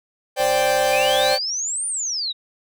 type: chord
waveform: 45% pulse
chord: C suspended second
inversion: none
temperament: equal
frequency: 523.3 / 587.3 / 784 Hz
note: C5 / D5 / G5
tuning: 0 / 0 / 0 cents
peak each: -21 dBFS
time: 0.36-1.39 s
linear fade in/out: 50 ms
type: click train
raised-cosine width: 1 ms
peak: -25 dBFS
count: 112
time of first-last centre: 0.4-1.333 s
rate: 119 Hz
type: exponential two-way sweep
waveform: sine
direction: up then down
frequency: 2336 to 9397 to 3709 Hz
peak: -22 dBFS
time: 0.91-2.33 s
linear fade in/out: 20 ms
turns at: 1.87 s
effects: none